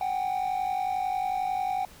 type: tone pair together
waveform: triangle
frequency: 750 / 801.1 Hz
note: F#5 / G5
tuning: +23 / +37 cents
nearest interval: minor second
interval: 114 cents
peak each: -25 / -28 dBFS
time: 0.01-1.85 s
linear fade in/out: 2 ms
effects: tanh soft clip ceiling -19 dBFS + pink hiss -51 dBFS RMS until 2 s